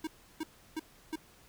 square tone bursts, 316.4 Hz, D#4, 29 cents sharp, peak -34 dBFS, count 4, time 0.04-1.158 s, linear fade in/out 5 ms, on 32 ms, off 330 ms, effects pink hiss -60 dBFS RMS until 1.48 s

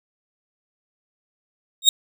30% pulse tone with exponential growth, 3729 Hz, A#7, in tune, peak -3 dBFS, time 1.82-1.89 s, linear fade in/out 2 ms, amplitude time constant 15 ms, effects none

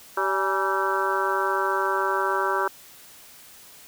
harmonic tone with a mistuned harmonic, 193.2 Hz, G3, 25 cents flat, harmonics 2 / 3 / 4 / 5 / 6 / 7 / 8, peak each -28 / -32 / -33 / -27 / -29 / -29 / -29 dBFS, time 0.17-2.68 s, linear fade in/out 5 ms, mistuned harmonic 4, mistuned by +130 cents, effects white hiss -48 dBFS RMS until 3.87 s

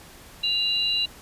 sine tone pair together, 2805 / 3960 Hz, F7 / B7, +7 / +4 cents, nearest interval tritone, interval 597 cents, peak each -24 dBFS, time 0.43-1.06 s, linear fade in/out 10 ms, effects pink hiss -47 dBFS RMS until 1.21 s + resampled to 32000 Hz

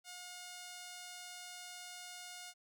5% pulse tone, 718 Hz, F5, 48 cents sharp, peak -36 dBFS, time 0.04-2.54 s, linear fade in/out 50 ms, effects none

